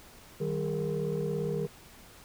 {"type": "tone cluster", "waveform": "sine", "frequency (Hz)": [155.5, 194, 408.2, 465], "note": ["D#3", "G3", "G#4", "A#4"], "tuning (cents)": [-1, -18, -30, -4], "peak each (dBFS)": [-32, -36, -33, -33], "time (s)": [0.4, 1.67], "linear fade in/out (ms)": 10, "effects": ["tanh soft clip ceiling -23 dBFS", "pink hiss -53 dBFS RMS until 2.24 s"]}